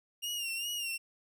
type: tone with vibrato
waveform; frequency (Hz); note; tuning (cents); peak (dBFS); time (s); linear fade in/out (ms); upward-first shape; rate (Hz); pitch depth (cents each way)
sawtooth; 2806; F7; +8; -31; 0.22-0.98; 20; sine; 2.5; 64
effects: none